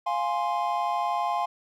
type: chord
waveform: triangle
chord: F minor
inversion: none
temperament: equal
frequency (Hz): 698.5 / 830.6 / 1046.5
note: F5 / Ab5 / C6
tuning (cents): 0 / 0 / 0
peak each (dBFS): -27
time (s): 0.06-1.46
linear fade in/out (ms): 10
effects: none